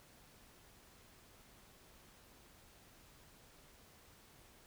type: silence
effects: pink hiss -63 dBFS RMS until 4.66 s